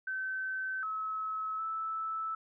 sine tone with pitch steps, 1535 / 1291 / 1313 Hz, G6 / E6 / E6, -37 / -37 / -7 cents, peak -33 dBFS, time 0.07-2.35 s, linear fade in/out 5 ms, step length 760 ms, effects none

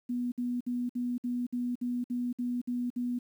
sine tone bursts, 244.6 Hz, B3, 16 cents flat, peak -29 dBFS, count 11, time 0.09-3.19 s, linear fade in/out 10 ms, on 230 ms, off 57 ms, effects 10-bit

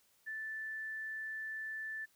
sine tone, 1758 Hz, A6, 2 cents flat, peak -39 dBFS, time 0.26-2.06 s, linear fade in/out 20 ms, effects white hiss -71 dBFS RMS until 2.15 s

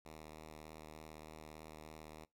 5% pulse tone with vibrato, 77.78 Hz, D#2, in tune, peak -40 dBFS, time 0.05-2.25 s, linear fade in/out 5 ms, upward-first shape sine, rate 3.3 Hz, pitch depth 15 cents each way, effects noise-tail reverb RT60 0.2 s tail -24 dB re dry

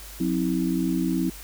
sine tone cluster, 181 / 263.6 / 322.7 Hz, F#3 / C4 / E4, -38 / +13 / -37 cents, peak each -26 dBFS, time 0.2-1.3 s, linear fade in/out 5 ms, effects added 50 Hz sine -42 dBFS peak until 1.43 s + white hiss -43 dBFS RMS until 1.43 s

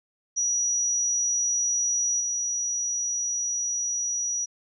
sine tone with level steps, 5820 Hz, F#8, 29 cents flat, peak -22 / -25 dBFS, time 0.36-4.46 s, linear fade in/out 20 ms, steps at 2.2 s, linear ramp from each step 5 ms, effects none

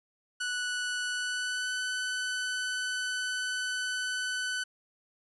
sawtooth tone with pitch glide, 1479 to 1503.1 Hz, F#6 to F#6, -1 to +27 cents, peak -27 dBFS, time 0.4-4.64 s, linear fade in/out 10 ms, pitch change +28 cents, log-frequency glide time 1.11-1.78 s, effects resampled to 24000 Hz

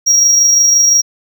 triangle tone with amplitude modulation, 5650 Hz, F8, 19 cents sharp, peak -4 dBFS, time 0.06-1.02 s, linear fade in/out 20 ms, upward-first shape sine, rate 25.8 Hz, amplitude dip 30%, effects none

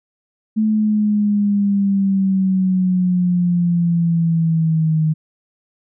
sine exponential sweep, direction down, 218 to 155.56 Hz, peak -13 dBFS, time 0.56-5.14 s, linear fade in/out 20 ms, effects none

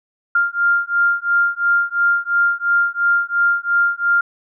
sine beating tone pair, 1396.9 / 1399.8 Hz, F6 / F6, 0 / +4 cents, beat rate 2.9 Hz, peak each -17 dBFS, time 0.35-4.21 s, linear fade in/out 5 ms, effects none

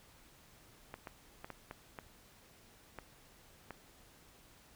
clicks, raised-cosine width 0.5 ms, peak -29 dBFS, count 8, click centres 0.941 / 1.072 / 1.445 / 1.503 / 1.711 / 1.988 / 2.987 / 3.707 s, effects pink hiss -62 dBFS RMS until 4.75 s

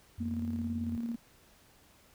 sine tone, 89.6 Hz, F2, 45 cents sharp, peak -38 dBFS, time 0.18-0.97 s, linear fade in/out 5 ms
sine tone with tremolo, 233.1 Hz, A#3, in tune, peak -31 dBFS, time 0.2-1.16 s, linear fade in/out 10 ms, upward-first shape square, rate 18 Hz, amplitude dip 40%
effects pink hiss -62 dBFS RMS until 2.14 s

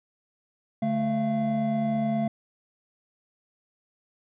triangle tone cluster, 143.4 / 218.2 / 684 Hz, D3 / A3 / F5, -41 / -14 / -36 cents, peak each -31 / -23 / -27 dBFS, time 0.82-2.28 s, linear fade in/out 5 ms, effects resampled to 8000 Hz

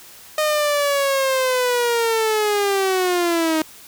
sawtooth linear sweep, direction down, 617 to 311.1 Hz, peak -13 dBFS, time 0.38-3.62 s, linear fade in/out 2 ms, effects white hiss -43 dBFS RMS until 3.87 s

